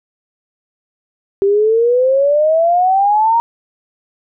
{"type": "exponential sweep", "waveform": "sine", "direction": "up", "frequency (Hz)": [390, 941], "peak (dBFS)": -9, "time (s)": [1.42, 3.4], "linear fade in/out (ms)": 0, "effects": []}